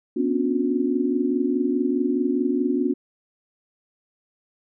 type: tone cluster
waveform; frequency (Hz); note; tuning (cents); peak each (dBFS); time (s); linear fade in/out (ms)
sine; 244.4 / 269.2 / 289.2 / 360.8; B3 / C4 / D4 / F#4; -18 / +49 / -27 / -44; -25; 0.16-2.94; 10
effects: none